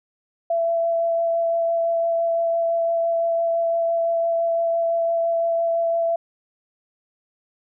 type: tone with vibrato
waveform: sine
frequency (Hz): 670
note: E5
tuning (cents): +28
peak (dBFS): -18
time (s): 0.5-6.16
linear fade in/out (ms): 5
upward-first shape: sine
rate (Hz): 5.9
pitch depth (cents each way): 9
effects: none